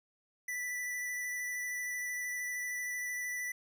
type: tone with vibrato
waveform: square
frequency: 1975.5 Hz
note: B6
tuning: in tune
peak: -36 dBFS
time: 0.48-3.52 s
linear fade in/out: 5 ms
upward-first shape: square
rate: 13 Hz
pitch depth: 11 cents each way
effects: none